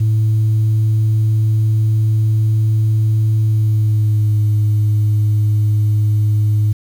sine tone with pitch glide, 109.2 to 105.97 Hz, A2 to G#2, -13 to +35 cents, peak -9 dBFS, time 0-6.73 s, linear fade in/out 10 ms, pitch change -52 cents, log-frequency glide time 3.39-4.4 s, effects tanh soft clip ceiling -9 dBFS + 7-bit

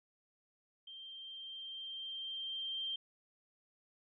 sine tone with level ramp, 3158 Hz, G7, 12 cents sharp, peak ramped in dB -48 to -36 dBFS, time 0.87-2.96 s, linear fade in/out 5 ms, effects none

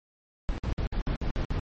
brown noise bursts, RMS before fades -28 dBFS, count 8, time 0.49-1.595 s, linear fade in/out 0 ms, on 90 ms, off 55 ms, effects low-pass 5000 Hz 12 dB/octave + MP3 32 kbps

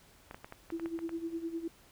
clicks, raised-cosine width 0.5 ms, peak -29 dBFS, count 9, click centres 0.311 / 0.345 / 0.445 / 0.524 / 0.703 / 0.797 / 0.859 / 0.99 / 1.093 s
sine tone with tremolo, 331.7 Hz, E4, 11 cents sharp, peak -32 dBFS, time 0.72-1.68 s, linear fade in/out 5 ms, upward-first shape sine, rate 9.8 Hz, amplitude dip 75%
effects pink hiss -61 dBFS RMS until 1.91 s

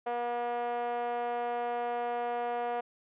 5% pulse tone with band-pass filter, 240 Hz, B3, 49 cents flat, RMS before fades -33 dBFS, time 0.06-2.81 s, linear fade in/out 10 ms, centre 610 Hz, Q 8.3, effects resampled to 8000 Hz

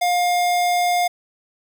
square tone, 709 Hz, F5, 26 cents sharp, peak -17 dBFS, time 0.01-1.08 s, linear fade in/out 10 ms, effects 9-bit

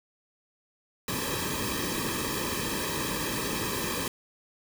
pink noise with comb filter, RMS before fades -31 dBFS, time 1.08-4.08 s, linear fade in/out 2 ms, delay 1.4 ms, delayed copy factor -1, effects none

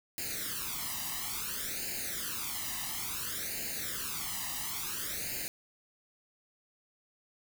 white noise with flanger, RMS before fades -37 dBFS, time 0.18-5.48 s, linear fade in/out 0 ms, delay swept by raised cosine 0.43 to 1.04 ms, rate 0.58 Hz, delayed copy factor +0.85, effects none

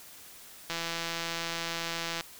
click train, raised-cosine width 0.2 ms, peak -16 dBFS, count 253, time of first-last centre 0.7-2.209 s, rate 167 Hz, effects white hiss -50 dBFS RMS until 2.39 s

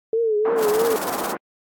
sine tone with vibrato, 440 Hz, A4, in tune, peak -17 dBFS, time 0.13-0.96 s, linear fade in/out 2 ms, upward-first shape triangle, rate 3.1 Hz, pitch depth 110 cents each way
white band-pass noise, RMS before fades -27 dBFS, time 0.45-1.37 s, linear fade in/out 2 ms, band 210 to 1200 Hz, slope 24 dB/octave
white noise with tremolo, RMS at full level -30 dBFS, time 0.57-1.35 s, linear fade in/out 50 ms, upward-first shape square, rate 18 Hz, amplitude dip 65%
effects AAC 64 kbps

